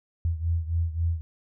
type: beating tone pair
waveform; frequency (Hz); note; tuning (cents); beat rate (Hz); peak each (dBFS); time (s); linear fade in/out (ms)
sine; 82.41 / 86.11; E2 / F2; 0 / -24; 3.7; -25 / -29; 0.25-1.21; 0
effects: none